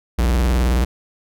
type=tone with vibrato; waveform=square; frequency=60.4 Hz; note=B1; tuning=38 cents flat; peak=-15 dBFS; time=0.18-0.85 s; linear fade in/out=10 ms; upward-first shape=sine; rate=19 Hz; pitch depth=220 cents each way; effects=none